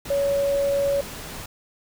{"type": "tone in noise", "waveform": "sine", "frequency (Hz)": 561, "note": "C#5", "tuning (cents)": 21, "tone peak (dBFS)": -19, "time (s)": [0.1, 1.01], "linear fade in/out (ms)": 5, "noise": "pink", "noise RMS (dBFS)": -36, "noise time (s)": [0.05, 1.46], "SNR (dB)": 14, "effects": []}